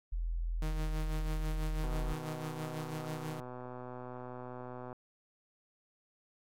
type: tone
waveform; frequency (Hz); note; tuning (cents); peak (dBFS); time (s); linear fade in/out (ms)
sine; 41.89; E1; +29; -32; 0.12-2.14; 10
type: tone with tremolo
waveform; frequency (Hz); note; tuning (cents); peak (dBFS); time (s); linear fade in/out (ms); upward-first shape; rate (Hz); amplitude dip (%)
sawtooth; 155.56; D#3; 0; -33; 0.62-3.4; 0; sine; 6.1; 50
type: click train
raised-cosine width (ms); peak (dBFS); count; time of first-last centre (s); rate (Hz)
1; -31; 387; 1.84-4.928; 125
effects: AAC 64 kbps